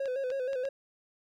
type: tone with vibrato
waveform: triangle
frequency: 525 Hz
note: C5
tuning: 6 cents sharp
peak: -28 dBFS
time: 0-0.69 s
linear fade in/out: 5 ms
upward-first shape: square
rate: 6.3 Hz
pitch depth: 68 cents each way
type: clicks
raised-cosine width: 0.2 ms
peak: -28 dBFS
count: 4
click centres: 0.057 / 0.303 / 0.532 / 0.653 s
effects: none